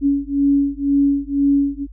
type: beating tone pair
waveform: sine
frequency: 280 / 282 Hz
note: C#4 / C#4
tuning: +18 / +30 cents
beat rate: 2 Hz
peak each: -17 dBFS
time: 0.01-1.87 s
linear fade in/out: 50 ms
effects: added 50 Hz sine -35 dBFS peak until 1.92 s